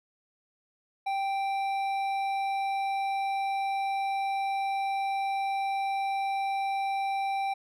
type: tone with hard clipping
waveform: sine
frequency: 784 Hz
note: G5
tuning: in tune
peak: -29 dBFS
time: 1.06-7.54 s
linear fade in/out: 10 ms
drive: 9 dB
effects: none